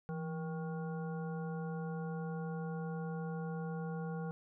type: harmonic tone with a mistuned harmonic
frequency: 157.8 Hz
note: D#3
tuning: 25 cents sharp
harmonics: 1 / 3 / 5 / 7 / 9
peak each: -38 / -45 / -49 / -55 / -53 dBFS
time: 0.09-4.31 s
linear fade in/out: 0 ms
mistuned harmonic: 1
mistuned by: +100 cents
effects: none